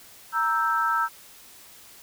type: chord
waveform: sine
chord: E diminished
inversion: second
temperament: equal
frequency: 932.3 / 1318.5 / 1568 Hz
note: Bb5 / E6 / G6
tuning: 0 / 0 / 0 cents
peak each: -27 / -23 / -28 dBFS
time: 0.32-1.09 s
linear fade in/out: 50 ms
effects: white hiss -49 dBFS RMS until 2.02 s